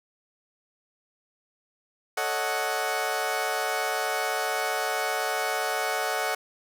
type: chord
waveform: 20% pulse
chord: D# half-diminished seventh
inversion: second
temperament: equal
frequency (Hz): 440 / 554.4 / 622.3 / 740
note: A4 / C#5 / D#5 / F#5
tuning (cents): 0 / 0 / 0 / 0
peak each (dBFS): -28 / -29 / -28 / -24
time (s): 2.17-6.35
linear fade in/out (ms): 5
effects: none